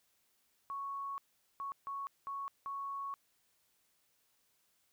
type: tone bursts at uneven times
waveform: sine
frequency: 1108.7 Hz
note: C#6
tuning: in tune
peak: -38 dBFS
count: 5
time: 0.7-1.18 / 1.6-1.72 / 1.87-2.07 / 2.27-2.48 / 2.66-3.14 s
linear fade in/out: 0 ms
effects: white hiss -75 dBFS RMS until 4.92 s